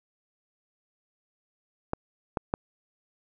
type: clicks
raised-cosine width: 1 ms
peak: -13 / -13 / -11 dBFS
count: 3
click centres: 1.934 / 2.372 / 2.539 s
effects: none